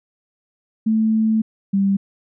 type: tone pair in turn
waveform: sine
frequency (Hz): 220 / 196.68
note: A3 / G3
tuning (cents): 0 / +6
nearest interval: major second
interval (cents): 194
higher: first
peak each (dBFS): -14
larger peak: neither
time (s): 0.86-1.42 / 1.73-1.97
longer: first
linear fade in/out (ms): 10
effects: none